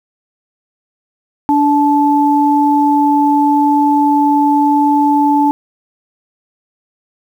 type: tone pair together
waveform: sine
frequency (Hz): 290.3 / 870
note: D4 / A5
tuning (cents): -20 / -20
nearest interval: octave + perfect fifth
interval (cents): 1900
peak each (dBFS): -11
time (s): 1.49-5.51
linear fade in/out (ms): 0
effects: 7-bit